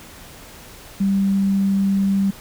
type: tone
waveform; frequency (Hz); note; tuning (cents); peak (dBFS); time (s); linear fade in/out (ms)
sine; 196; G3; 0; -15; 1-2.31; 10
effects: pink hiss -41 dBFS RMS until 2.4 s